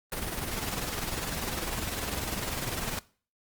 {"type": "noise with tremolo", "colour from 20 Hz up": "pink", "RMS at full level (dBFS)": -31, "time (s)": [0.12, 2.99], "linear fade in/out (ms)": 2, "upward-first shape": "sine", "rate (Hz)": 20, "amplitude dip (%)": 55, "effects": ["noise-tail reverb RT60 0.4 s tail -20 dB re dry", "Opus 32 kbps"]}